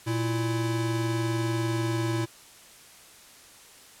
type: tone pair together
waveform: square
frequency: 117.2 / 331.5 Hz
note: A#2 / E4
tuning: +10 / +10 cents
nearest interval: octave + tritone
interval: 1800 cents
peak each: -28 / -30 dBFS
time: 0.06-2.26 s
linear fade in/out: 20 ms
effects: white hiss -51 dBFS RMS until 4 s + low-pass 11000 Hz 12 dB/octave